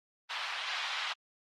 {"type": "band-pass noise", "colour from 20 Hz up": "white", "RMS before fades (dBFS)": -36, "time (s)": [0.29, 1.14], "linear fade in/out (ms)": 20, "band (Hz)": [820, 3800], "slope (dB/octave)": 24, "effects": ["Opus 24 kbps"]}